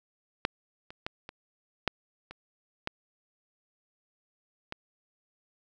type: clicks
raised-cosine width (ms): 0.3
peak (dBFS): -9 / -28 / -17 / -25 / -9 / -27 / -15 / -20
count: 8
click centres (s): 0.451 / 0.905 / 1.065 / 1.291 / 1.877 / 2.31 / 2.874 / 4.724
effects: none